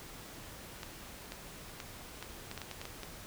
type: clicks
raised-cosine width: 0.2 ms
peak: -24 dBFS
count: 11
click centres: 0.832 / 1.321 / 1.802 / 2.226 / 2.514 / 2.577 / 2.617 / 2.713 / 2.815 / 2.854 / 3.033 s
effects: pink hiss -49 dBFS RMS until 3.26 s